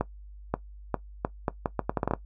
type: accelerating click train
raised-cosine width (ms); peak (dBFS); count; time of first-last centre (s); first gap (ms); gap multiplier
1; -11; 13; 0.01-2.136; 530; 0.76
effects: noise-tail reverb RT60 0.1 s tail -17 dB re dry + added 50 Hz sine -43 dBFS peak until 2.25 s